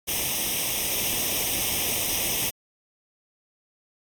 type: noise with comb filter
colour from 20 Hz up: white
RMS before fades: -26 dBFS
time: 0.07-2.51 s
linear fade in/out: 20 ms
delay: 0.34 ms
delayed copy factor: +0.8
effects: AAC 64 kbps